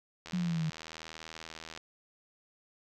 click train, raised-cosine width 0.2 ms, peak -26 dBFS, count 123, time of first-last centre 0.26-1.776 s, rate 80.5 Hz
sine exponential sweep, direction down, 183.5 to 155.1 Hz, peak -29 dBFS, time 0.33-0.7 s, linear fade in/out 5 ms
effects none

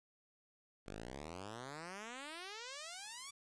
5% pulse exponential sweep, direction up, 46.25 to 1172 Hz, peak -35 dBFS, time 0.86-3.31 s, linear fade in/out 10 ms, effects resampled to 22050 Hz + 11-bit

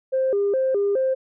sine tone with vibrato, 460 Hz, A#4, 23 cents flat, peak -17 dBFS, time 0.12-1.15 s, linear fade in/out 20 ms, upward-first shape square, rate 2.4 Hz, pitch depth 230 cents each way, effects tanh soft clip ceiling -14 dBFS

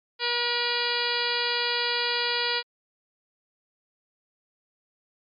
harmonic tone with a mistuned harmonic, 479.9 Hz, B4, 50 cents flat, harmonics 1 / 2 / 3 / 4 / 5 / 6 / 7 / 8 / 9 / 10, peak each -33 / -33 / -33 / -33 / -33 / -33 / -33 / -33 / -33 / -33 dBFS, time 0.19-2.63 s, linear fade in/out 50 ms, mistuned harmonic 8, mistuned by +47 cents, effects MP3 64 kbps

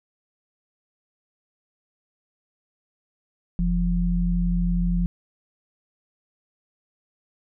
sine tone pair together, 43.79 / 174.61 Hz, F1 / F3, +5 / 0 cents, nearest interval 2 octaves, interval 2395 cents, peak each -22 / -22 dBFS, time 3.59-5.06 s, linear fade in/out 0 ms, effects none

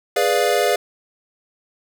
square chord, G# diminished seventh, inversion none, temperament equal, 415.3 / 493.9 / 587.3 / 698.5 Hz, G#4 / B4 / D5 / F5, 0 / 0 / 0 / 0 cents, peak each -22 dBFS, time 0.16-0.76 s, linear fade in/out 5 ms, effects none

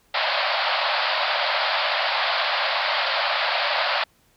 pink band-pass noise, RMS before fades -23 dBFS, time 0.14-4.04 s, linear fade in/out 5 ms, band 560 to 4800 Hz, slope 96 dB/octave, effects pink hiss -61 dBFS RMS until 4.36 s

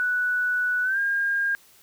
sine tone with pitch glide, 1480 to 1614 Hz, F#6 to G#6, 0 to -50 cents, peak -21 dBFS, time 0-1.55 s, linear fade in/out 0 ms, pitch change +150 cents, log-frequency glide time 0.83-0.99 s, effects white hiss -55 dBFS RMS until 1.82 s

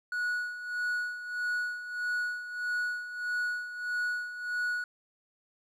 triangle tone with tremolo, 1463 Hz, F#6, 20 cents flat, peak -26 dBFS, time 0.12-4.84 s, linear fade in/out 2 ms, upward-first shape sine, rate 1.6 Hz, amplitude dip 70%, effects none

